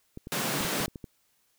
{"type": "clicks", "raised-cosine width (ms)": 3, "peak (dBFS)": -26, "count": 8, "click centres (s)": [0.174, 0.271, 0.608, 0.648, 0.804, 0.881, 0.958, 1.042]}
{"type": "high-pass noise", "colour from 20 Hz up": "pink", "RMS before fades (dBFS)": -30, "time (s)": [0.32, 0.86], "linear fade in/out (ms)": 0, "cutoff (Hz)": 120, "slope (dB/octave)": 96}
{"effects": ["white hiss -70 dBFS RMS until 1.58 s"]}